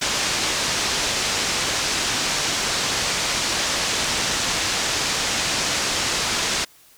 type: low-pass noise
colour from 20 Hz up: white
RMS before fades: -23 dBFS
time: 0.01-6.65 s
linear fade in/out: 10 ms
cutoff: 6900 Hz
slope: 24 dB/octave
effects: white hiss -52 dBFS RMS until 6.97 s